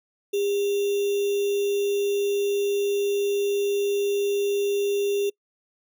sine tone with sample-and-hold, 403 Hz, G4, 48 cents sharp, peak -21 dBFS, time 0.33-5.3 s, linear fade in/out 10 ms, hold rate 3150 Hz, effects noise-tail reverb RT60 0.1 s tail -25 dB re dry

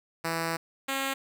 5% pulse tone pair in turn, 164.81 / 270.8 Hz, E3 / C#4, 0 / -40 cents, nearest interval major sixth, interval 860 cents, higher second, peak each -17 dBFS, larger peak neither, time 0.24-0.57 / 0.88-1.14 s, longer first, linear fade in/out 10 ms, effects none

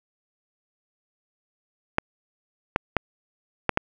clicks, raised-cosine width 0.5 ms, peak -4 dBFS, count 5, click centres 1.984 / 2.761 / 2.967 / 3.693 / 3.774 s, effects none

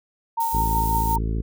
sine tone with tremolo, 918 Hz, A#5, 27 cents flat, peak -19 dBFS, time 0.37-1.18 s, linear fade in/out 10 ms, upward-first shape triangle, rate 5.5 Hz, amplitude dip 45%
violet noise, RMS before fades -32 dBFS, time 0.4-1.16 s, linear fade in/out 5 ms
harmonic tone, 55 Hz, A1, in tune, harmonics 1 / 2 / 3 / 4 / 5 / 6 / 7 / 8, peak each -23 / -29 / -33 / -35 / -37 / -39 / -40 / -41 dBFS, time 0.53-1.42 s, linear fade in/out 10 ms
effects none

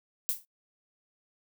violet noise with exponential decay, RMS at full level -25 dBFS, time 0.29-0.45 s, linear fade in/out 0 ms, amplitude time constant 33 ms, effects noise-tail reverb RT60 0.1 s tail -21 dB re dry

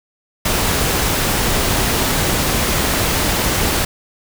pink noise, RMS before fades -17 dBFS, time 0.45-3.85 s, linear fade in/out 5 ms, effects none

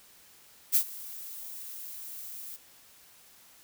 violet noise with ADSR envelope, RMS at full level -21 dBFS, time 0.72-2.57 s, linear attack 34 ms, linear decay 80 ms, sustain -21 dB, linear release 19 ms, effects white hiss -57 dBFS RMS until 3.63 s

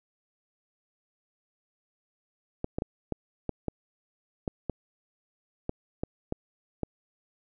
clicks, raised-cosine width 2 ms, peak -16 dBFS, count 12, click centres 2.644 / 2.785 / 2.821 / 3.123 / 3.493 / 3.683 / 4.478 / 4.697 / 5.694 / 6.035 / 6.324 / 6.833 s, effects none

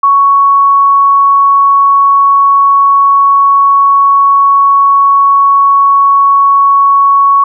sine tone, 1113 Hz, C#6, 7 cents sharp, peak -3 dBFS, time 0.03-7.44 s, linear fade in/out 5 ms, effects none

